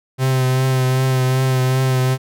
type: tone with vibrato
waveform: 45% pulse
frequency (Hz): 130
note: C3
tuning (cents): -11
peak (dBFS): -14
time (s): 0.18-2.18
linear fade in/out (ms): 50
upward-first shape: triangle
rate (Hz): 2.6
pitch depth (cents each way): 26
effects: none